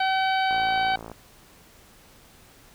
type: harmonic tone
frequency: 763 Hz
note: G5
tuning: 47 cents flat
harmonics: 1 / 2 / 3 / 4 / 5 / 6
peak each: -22 / -28 / -32 / -34 / -36 / -38 dBFS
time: 0-0.96 s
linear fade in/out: 5 ms
type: click train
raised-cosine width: 1 ms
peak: -24 dBFS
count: 35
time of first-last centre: 0.51-1.116 s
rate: 56.1 Hz
effects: pink hiss -53 dBFS RMS until 2.74 s